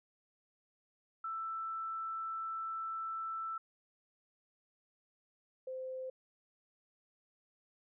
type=tone pair in turn; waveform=sine; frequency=1326 / 518.1 Hz; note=E6 / C5; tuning=+10 / -17 cents; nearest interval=octave + major third; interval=1627 cents; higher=first; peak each=-37 / -39 dBFS; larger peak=first; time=1.24-3.58 / 5.67-6.1 s; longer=first; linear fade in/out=5 ms; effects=none